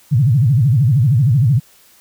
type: tone with vibrato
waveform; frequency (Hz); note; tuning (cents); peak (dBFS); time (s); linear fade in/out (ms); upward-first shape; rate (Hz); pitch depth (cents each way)
sine; 128.1; C3; -36; -9; 0.11-1.6; 20; sine; 13; 300
effects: white hiss -49 dBFS RMS until 2 s